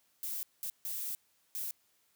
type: noise bursts at uneven times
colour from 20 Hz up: violet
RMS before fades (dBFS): -38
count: 4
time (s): 0.23-0.43 / 0.63-0.7 / 0.85-1.15 / 1.55-1.71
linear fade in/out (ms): 0
effects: white hiss -72 dBFS RMS until 2.15 s + high-pass 60 Hz 12 dB/octave